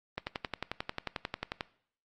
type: click train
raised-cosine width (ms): 0.3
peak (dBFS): -17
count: 17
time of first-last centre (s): 0.18-1.609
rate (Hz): 11.2
effects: noise-tail reverb RT60 0.6 s tail -20 dB re dry + Opus 24 kbps